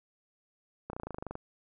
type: slowing click train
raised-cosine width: 1 ms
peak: -24 dBFS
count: 13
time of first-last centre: 0.9-1.354 s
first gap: 32 ms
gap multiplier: 1.03
effects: none